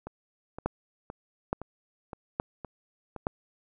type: two click trains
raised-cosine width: 1 ms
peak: -13 / -24 dBFS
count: 4 / 7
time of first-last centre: 0.66-3.269 / 0.07-3.163 s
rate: 1.15 / 1.94 Hz
effects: none

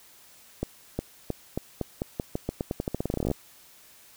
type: accelerating click train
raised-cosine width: 2 ms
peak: -14 dBFS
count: 26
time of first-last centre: 0.63-3.314 s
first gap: 360 ms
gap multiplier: 0.87
effects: white hiss -54 dBFS RMS until 4.16 s

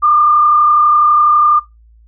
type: tone with frequency modulation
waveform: sine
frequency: 1200 Hz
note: D6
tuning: 37 cents sharp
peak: -7 dBFS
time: 0.02-1.6 s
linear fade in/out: 20 ms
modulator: 32.1 Hz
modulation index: 0.71
effects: noise-tail reverb RT60 0.2 s tail -18 dB re dry + added 56 Hz sine -42 dBFS peak until 2.07 s

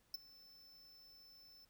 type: tone with ADSR envelope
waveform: square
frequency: 5290 Hz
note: E8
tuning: 5 cents sharp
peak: -37 dBFS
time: 0.14-1.65 s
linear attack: 3 ms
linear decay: 18 ms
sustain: -23 dB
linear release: 5 ms
effects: pink hiss -75 dBFS RMS until 1.69 s

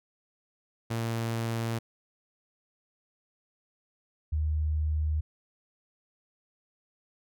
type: tone pair in turn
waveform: sawtooth / sine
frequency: 114.7 / 76.8 Hz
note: A#2 / D#2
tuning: -28 / -22 cents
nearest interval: perfect fifth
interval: 694 cents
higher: first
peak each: -25 dBFS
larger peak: neither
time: 0.9-1.79 / 4.32-5.21 s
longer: neither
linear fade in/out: 10 ms
effects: none

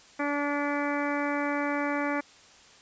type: harmonic tone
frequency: 288.5 Hz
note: D4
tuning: 31 cents flat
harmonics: 1 / 2 / 3 / 4 / 5 / 6 / 7 / 8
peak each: -30 / -33 / -35 / -36 / -37 / -38 / -38 / -39 dBFS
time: 0.19-2.21 s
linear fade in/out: 10 ms
effects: white hiss -54 dBFS RMS until 2.81 s + resampled to 16000 Hz

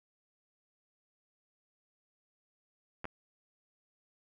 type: clicks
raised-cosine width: 0.5 ms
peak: -24 dBFS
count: 2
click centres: 3.044 / 3.054 s
effects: none

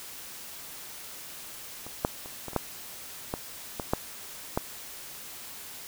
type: clicks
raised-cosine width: 1 ms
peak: -27 / -9 / -28 / -22 / -27 / -10 / -15 / -17 / -9 / -11 dBFS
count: 10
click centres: 1.866 / 2.049 / 2.259 / 2.483 / 2.533 / 2.563 / 3.339 / 3.798 / 3.935 / 4.575 s
effects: white hiss -43 dBFS RMS until 5.87 s

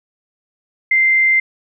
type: tone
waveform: sine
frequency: 2086 Hz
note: C7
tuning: 6 cents flat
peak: -10 dBFS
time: 0.91-1.4 s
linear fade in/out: 5 ms
effects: none

